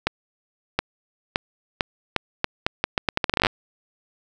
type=accelerating click train; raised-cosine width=0.3 ms; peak=-3 dBFS; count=21; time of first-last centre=0.07-3.468 s; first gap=720 ms; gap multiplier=0.79; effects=none